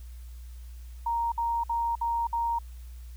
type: tone bursts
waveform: sine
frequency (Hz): 932.3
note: A#5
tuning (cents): 0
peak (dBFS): -25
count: 5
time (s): 1.06-2.588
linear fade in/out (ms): 5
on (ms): 260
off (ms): 57
effects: added 60 Hz sine -40 dBFS peak until 3.16 s + white hiss -60 dBFS RMS until 3.16 s